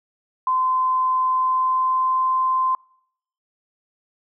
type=tone with pitch glide; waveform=sine; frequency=1030 to 1037.8 Hz; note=C6 to C6; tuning=-28 to -14 cents; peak=-17 dBFS; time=0.47-2.75 s; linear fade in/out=2 ms; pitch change=+14 cents; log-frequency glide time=1.24-2.35 s; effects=noise-tail reverb RT60 0.7 s tail -26 dB re dry